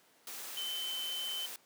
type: tone in noise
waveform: sine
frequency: 3067 Hz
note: G7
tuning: 38 cents flat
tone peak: -36 dBFS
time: 0.57-1.46 s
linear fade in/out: 2 ms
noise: white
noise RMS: -44 dBFS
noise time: 0.27-1.56 s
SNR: +5 dB
effects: pink hiss -65 dBFS RMS until 1.65 s + high-pass 300 Hz 12 dB/octave